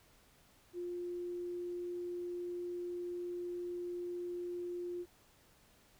sine tone, 352.3 Hz, F4, 15 cents sharp, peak -38 dBFS, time 0.73-5.06 s, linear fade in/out 50 ms, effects pink hiss -66 dBFS RMS until 5.99 s

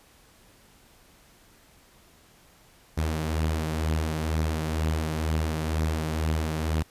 sawtooth beating tone pair, 77 / 79.1 Hz, D#2 / D#2, -17 / +29 cents, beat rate 2.1 Hz, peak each -28 / -22 dBFS, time 2.97-6.83 s, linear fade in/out 10 ms, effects pink hiss -57 dBFS RMS until 6.9 s + resampled to 32000 Hz

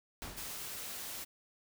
pink noise with exponential decay, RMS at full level -41 dBFS, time 0.22-0.82 s, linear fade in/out 0 ms, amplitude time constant 130 ms
white noise, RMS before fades -43 dBFS, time 0.36-1.25 s, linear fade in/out 20 ms
effects none

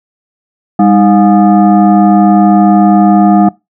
sine tone with frequency modulation, 200.7 Hz, G3, 41 cents sharp, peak -3 dBFS, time 0.79-3.49 s, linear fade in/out 5 ms, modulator 514 Hz, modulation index 1.1, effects noise-tail reverb RT60 0.2 s tail -22 dB re dry

